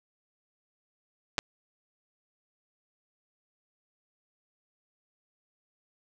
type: clicks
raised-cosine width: 0.2 ms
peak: -10 dBFS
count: 2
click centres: 1.382 / 1.389 s
effects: none